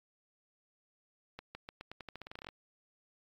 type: accelerating click train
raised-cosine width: 0.3 ms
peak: -28 dBFS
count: 17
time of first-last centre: 1.39-2.488 s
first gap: 160 ms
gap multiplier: 0.87
effects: AAC 32 kbps